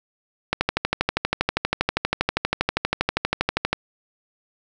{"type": "click train", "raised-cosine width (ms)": 0.3, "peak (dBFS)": -3, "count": 41, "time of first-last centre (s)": [0.53, 3.73], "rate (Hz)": 12.5, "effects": []}